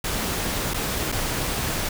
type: noise with dropouts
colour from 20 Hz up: pink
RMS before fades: -26 dBFS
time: 0.04-1.89 s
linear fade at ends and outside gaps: 5 ms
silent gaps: 0.737-0.742 / 1.119-1.123 s
effects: none